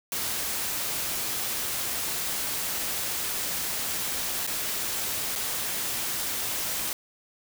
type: noise with dropouts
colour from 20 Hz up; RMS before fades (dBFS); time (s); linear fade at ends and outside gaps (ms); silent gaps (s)
white; -30; 0.12-6.93; 1; 4.467-4.474 / 5.354-5.359
effects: none